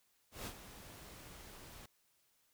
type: noise with ADSR envelope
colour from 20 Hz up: pink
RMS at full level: -43 dBFS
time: 0.31-1.86 s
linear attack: 150 ms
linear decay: 66 ms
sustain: -11 dB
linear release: 4 ms
effects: white hiss -75 dBFS RMS until 2.53 s